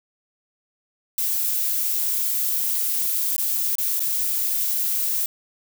violet noise with dropouts, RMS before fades -23 dBFS, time 1.18-5.26 s, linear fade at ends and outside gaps 1 ms, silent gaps 3.364-3.38 / 3.754-3.783 / 3.995-4.004 s, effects none

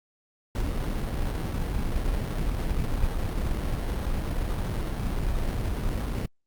brown noise with sample-and-hold, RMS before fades -27 dBFS, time 0.55-6.26 s, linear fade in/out 2 ms, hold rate 2450 Hz, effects Opus 48 kbps

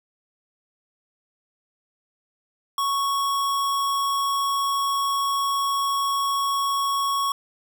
square tone, 1108.7 Hz, C#6, in tune, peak -22 dBFS, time 2.78-7.32 s, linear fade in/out 2 ms, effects none

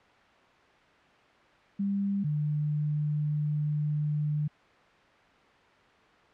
sine tone pair in turn, 198.9 / 149.52 Hz, G3 / D3, +25 / +31 cents, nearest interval perfect fourth, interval 494 cents, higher first, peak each -26 / -26 dBFS, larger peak neither, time 1.79-2.24 / 2.24-4.48 s, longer second, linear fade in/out 10 ms, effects white hiss -58 dBFS RMS until 6.33 s + low-pass 2000 Hz 12 dB/octave

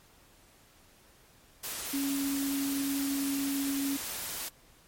sine tone in noise, 277.4 Hz, C#4, 1 cent sharp, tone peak -29 dBFS, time 1.93-3.97 s, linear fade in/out 10 ms, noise white, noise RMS -37 dBFS, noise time 1.63-4.49 s, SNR +5 dB, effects pink hiss -60 dBFS RMS until 4.87 s + MP3 64 kbps

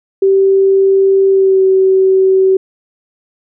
sine tone with pitch glide, 388 to 380.5 Hz, G4 to F#4, -18 to +48 cents, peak -6 dBFS, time 0.22-2.57 s, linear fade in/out 5 ms, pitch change -34 cents, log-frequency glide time 1.29-1.63 s, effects none

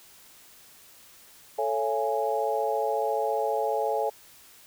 sine chord, A major seventh, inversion none, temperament equal with one note detuned, 440 / 554.4 / 675.8 / 830.6 Hz, A4 / C#5 / E5 / G#5, 0 / 0 / +43 / 0 cents, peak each -29 / -30 / -31 / -29 dBFS, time 1.58-4.1 s, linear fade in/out 10 ms, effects white hiss -53 dBFS RMS until 4.66 s

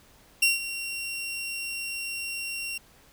sawtooth tone with ADSR envelope, 2747 Hz, F7, 29 cents flat, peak -14 dBFS, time 0.42-2.78 s, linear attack 7 ms, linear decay 160 ms, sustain -14 dB, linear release 6 ms, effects pink hiss -57 dBFS RMS until 3.12 s

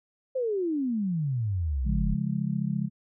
sine exponential sweep, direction down, 536 to 39.85 Hz, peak -25 dBFS, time 0.35-2.15 s, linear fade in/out 10 ms
sine chord, Db major, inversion none, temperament just, 138.59 / 173.24 / 207.9 Hz, Db3 / F3 / Ab3, 0 / -14 / +2 cents, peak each -30 dBFS, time 1.84-2.9 s, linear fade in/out 50 ms
effects none

